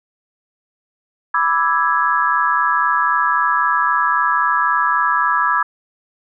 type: chord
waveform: sine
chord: E dominant seventh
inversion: second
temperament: equal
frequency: 987.8 / 1174.7 / 1318.5 / 1661.2 Hz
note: B5 / D6 / E6 / G#6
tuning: 0 / 0 / 0 / 0 cents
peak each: -19 dBFS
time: 1.34-5.63 s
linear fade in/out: 5 ms
effects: none